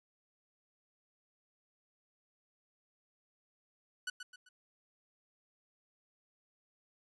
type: tone with echo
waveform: sawtooth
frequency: 1484 Hz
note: F#6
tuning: 5 cents sharp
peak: -32 dBFS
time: 4.07-4.1 s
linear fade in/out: 5 ms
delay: 130 ms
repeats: 3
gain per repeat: -8 dB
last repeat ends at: 4.49 s
effects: resampled to 22050 Hz